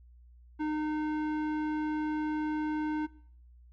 square tone with low-pass filter, 305.8 Hz, D#4, 30 cents flat, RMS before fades -32 dBFS, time 0.59-3.07 s, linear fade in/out 20 ms, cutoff 1600 Hz, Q 0.88, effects noise-tail reverb RT60 0.6 s tail -21 dB re dry + added 60 Hz sine -53 dBFS peak until 3.72 s

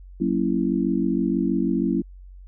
sine chord, F# dominant seventh, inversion none, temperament just, 185 / 231.2 / 277.5 / 333 Hz, F#3 / A#3 / C#4 / E4, 0 / -14 / +2 / +18 cents, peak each -25 dBFS, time 0.2-2.02 s, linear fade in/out 10 ms, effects added 46 Hz sine -40 dBFS peak until 2.47 s

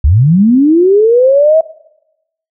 sine linear sweep, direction up, 61.2 to 653 Hz, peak -4 dBFS, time 0.04-1.61 s, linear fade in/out 5 ms, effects noise-tail reverb RT60 0.9 s tail -21 dB re dry

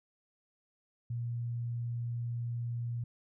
sine tone, 118.7 Hz, A#2, 32 cents sharp, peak -33 dBFS, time 1.1-3.04 s, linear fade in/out 5 ms, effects none

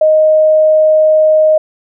sine tone, 622.3 Hz, D#5, in tune, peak -5 dBFS, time 0.01-1.58 s, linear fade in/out 5 ms, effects none

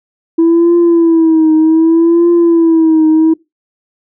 sine tone with vibrato, 328.6 Hz, E4, 5 cents flat, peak -3 dBFS, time 0.38-3.34 s, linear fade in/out 10 ms, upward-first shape triangle, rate 0.65 Hz, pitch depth 86 cents each way, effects noise-tail reverb RT60 0.2 s tail -22 dB re dry + tanh soft clip ceiling -3 dBFS

